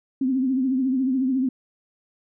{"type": "tone with vibrato", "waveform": "sine", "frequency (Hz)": 261, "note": "C4", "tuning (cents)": -4, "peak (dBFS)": -19, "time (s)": [0.21, 1.49], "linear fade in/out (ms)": 5, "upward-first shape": "triangle", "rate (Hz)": 14, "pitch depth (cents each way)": 91, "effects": []}